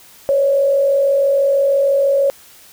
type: tone with frequency modulation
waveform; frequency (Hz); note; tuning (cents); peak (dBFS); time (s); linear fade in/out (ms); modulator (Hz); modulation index
sine; 554.4; C#5; 0; -11; 0.29-2.3; 0; 46.1; 0.45
effects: white hiss -44 dBFS RMS until 2.72 s